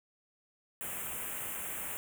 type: band-stop noise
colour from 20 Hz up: white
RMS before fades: -39 dBFS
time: 0.81-1.97 s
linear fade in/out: 0 ms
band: 3000 to 7400 Hz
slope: 48 dB/octave
effects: none